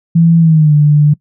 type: tone with pitch glide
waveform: sine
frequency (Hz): 166.5 to 148.33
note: E3 to D3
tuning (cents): +18 to +18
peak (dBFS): -4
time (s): 0.15-1.14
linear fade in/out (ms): 10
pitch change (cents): -200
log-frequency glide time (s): 0.39-0.74
effects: noise-tail reverb RT60 0.1 s tail -22 dB re dry